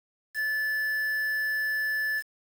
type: tone with quantisation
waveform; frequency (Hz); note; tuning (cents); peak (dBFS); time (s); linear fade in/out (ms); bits
triangle; 1740; A6; -20; -24; 0.34-2.23; 50; 7
effects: none